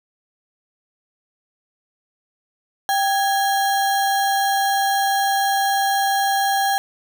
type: tone with sample-and-hold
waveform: sine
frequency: 787 Hz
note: G5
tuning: 7 cents sharp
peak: -16 dBFS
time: 2.89-6.78 s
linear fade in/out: 0 ms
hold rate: 2450 Hz
effects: none